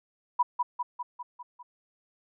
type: tone with echo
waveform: sine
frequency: 980 Hz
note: B5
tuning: 14 cents flat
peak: -19 dBFS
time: 0.39-0.43 s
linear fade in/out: 10 ms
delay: 200 ms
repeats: 6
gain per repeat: -4 dB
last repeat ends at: 1.63 s
effects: none